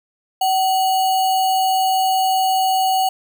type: tone with sample-and-hold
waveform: sine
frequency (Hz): 758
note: F#5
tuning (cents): +42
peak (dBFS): -14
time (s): 0.41-3.09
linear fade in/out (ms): 5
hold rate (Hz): 3675
effects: none